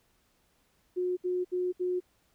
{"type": "tone bursts", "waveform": "sine", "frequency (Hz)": 361.9, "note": "F#4", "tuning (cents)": -38, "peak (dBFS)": -27, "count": 4, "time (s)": [0.96, 2.004], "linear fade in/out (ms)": 20, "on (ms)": 210, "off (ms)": 68, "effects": ["pink hiss -70 dBFS RMS until 2.34 s"]}